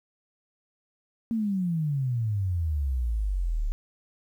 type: exponential sweep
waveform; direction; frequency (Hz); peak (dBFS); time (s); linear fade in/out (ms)
sine; down; 233.1 to 35; -24; 1.31-3.72; 0
effects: 10-bit